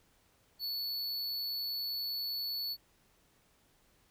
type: tone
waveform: square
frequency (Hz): 4435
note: C#8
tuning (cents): 0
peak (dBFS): -35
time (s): 0.59-2.77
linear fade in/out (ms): 50
effects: pink hiss -69 dBFS RMS until 4.1 s